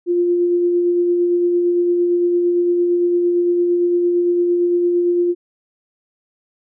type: tone with tremolo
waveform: sine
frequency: 350.1 Hz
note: F4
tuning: 4 cents sharp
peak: -12 dBFS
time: 0.06-5.35 s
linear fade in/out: 50 ms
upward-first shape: sine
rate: 8.8 Hz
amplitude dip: 25%
effects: none